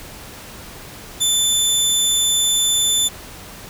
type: tone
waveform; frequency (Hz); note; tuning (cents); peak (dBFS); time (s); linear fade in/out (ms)
20% pulse; 3520; A7; 0; -9; 1.2-3.09; 20
effects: pink hiss -37 dBFS RMS until 3.69 s